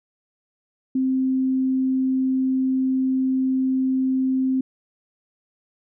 sine tone, 261.6 Hz, C4, in tune, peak -18 dBFS, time 0.95-4.61 s, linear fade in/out 5 ms, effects none

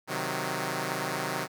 5% pulse chord, C diminished, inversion none, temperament equal, 130.81 / 155.56 / 185 Hz, C3 / Eb3 / Gb3, 0 / 0 / 0 cents, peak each -23 dBFS, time 0.07-1.48 s, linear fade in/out 50 ms, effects none

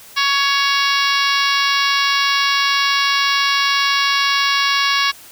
harmonic tone with a mistuned harmonic, 558 Hz, C#5, 11 cents sharp, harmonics 2 / 3 / 4 / 5 / 6 / 7 / 8 / 9 / 10, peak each -19 / -21 / -22 / -23 / -24 / -24 / -25 / -26 / -26 dBFS, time 0.16-5.12 s, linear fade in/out 20 ms, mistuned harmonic 8, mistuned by -16 cents, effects white hiss -41 dBFS RMS until 5.31 s

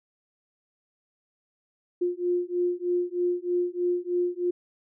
sine beating tone pair, 352.7 / 355.9 Hz, F4 / F4, +17 / +33 cents, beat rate 3.2 Hz, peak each -27 dBFS, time 2.01-4.51 s, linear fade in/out 10 ms, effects none

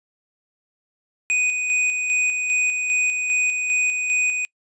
square tone with tremolo, 2489 Hz, D#7, in tune, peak -18 dBFS, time 1.3-4.45 s, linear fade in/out 0 ms, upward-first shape square, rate 2.5 Hz, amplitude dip 40%, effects noise-tail reverb RT60 0.1 s tail -26 dB re dry + resampled to 22050 Hz

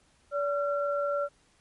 sine tone pair together, 574 / 1365.2 Hz, D5 / F6, -40 / -40 cents, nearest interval octave + minor third, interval 1500 cents, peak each -27 / -32 dBFS, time 0.31-1.29 s, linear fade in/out 50 ms, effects pink hiss -65 dBFS RMS until 1.6 s + MP3 48 kbps

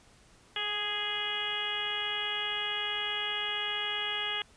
harmonic tone with a mistuned harmonic, 415.3 Hz, G#4, in tune, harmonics 1 / 2 / 3 / 4 / 5 / 6 / 7 / 8, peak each -45 / -42 / -42 / -39 / -39 / -42 / -35 / -36 dBFS, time 0.56-4.42 s, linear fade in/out 2 ms, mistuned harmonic 1, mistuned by +20 cents, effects pink hiss -60 dBFS RMS until 4.56 s + resampled to 22050 Hz

